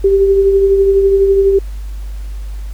sine tone with tremolo, 392 Hz, G4, in tune, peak -5 dBFS, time 0.04-1.59 s, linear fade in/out 5 ms, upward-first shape triangle, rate 12 Hz, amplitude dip 45%, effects added 50 Hz sine -21 dBFS peak until 2.73 s + pink hiss -44 dBFS RMS until 2.73 s

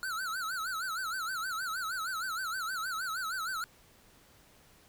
square tone with vibrato, 1408 Hz, F6, 14 cents sharp, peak -34 dBFS, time 0.03-3.64 s, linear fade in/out 0 ms, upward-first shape sine, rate 6.4 Hz, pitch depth 170 cents each way, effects pink hiss -61 dBFS RMS until 4.88 s

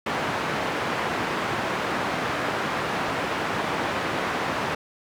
white band-pass noise, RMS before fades -27 dBFS, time 0.06-4.75 s, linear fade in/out 5 ms, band 110 to 1500 Hz, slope 12 dB/octave, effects none

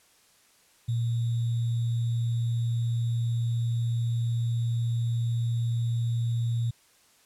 sine tone with sample-and-hold, 117 Hz, A#2, 7 cents sharp, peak -24 dBFS, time 0.88-6.71 s, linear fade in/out 10 ms, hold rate 3675 Hz, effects white hiss -61 dBFS RMS until 7.25 s + low-pass 11000 Hz 12 dB/octave

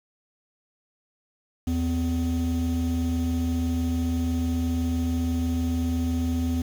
triangle tone pair together, 79.66 / 252.9 Hz, D#2 / B3, +41 / +41 cents, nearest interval octave + minor sixth, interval 2000 cents, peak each -22 dBFS, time 1.67-6.62 s, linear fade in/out 5 ms, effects tanh soft clip ceiling -18 dBFS + 7-bit

